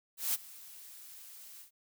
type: noise with ADSR envelope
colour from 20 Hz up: blue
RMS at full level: -30 dBFS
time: 0.17-1.71 s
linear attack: 170 ms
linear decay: 26 ms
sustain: -21 dB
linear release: 100 ms
effects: none